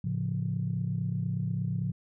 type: chord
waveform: sine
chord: A augmented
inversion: none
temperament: equal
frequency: 110 / 138.59 / 174.61 Hz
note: A2 / C#3 / E#3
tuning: 0 / 0 / 0 cents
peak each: -32 dBFS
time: 0.04-1.92 s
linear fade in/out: 5 ms
effects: tanh soft clip ceiling -19 dBFS